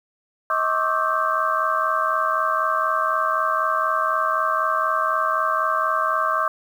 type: tone cluster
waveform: sine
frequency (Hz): 635 / 1089 / 1173 / 1298 / 1561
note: D#5 / C#6 / D6 / E6 / G6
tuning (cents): +35 / -31 / -2 / -27 / -8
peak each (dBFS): -27 / -24 / -23 / -26 / -27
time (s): 0.5-6.48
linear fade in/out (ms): 2
effects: 8-bit